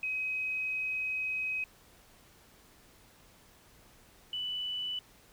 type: tone pair in turn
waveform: sine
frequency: 2531 / 2979 Hz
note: D#7 / F#7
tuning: +29 / +11 cents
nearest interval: minor third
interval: 282 cents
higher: second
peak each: -31 / -33 dBFS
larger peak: first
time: 0.03-1.64 / 4.33-4.99 s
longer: first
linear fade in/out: 2 ms
effects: pink hiss -60 dBFS RMS until 5.32 s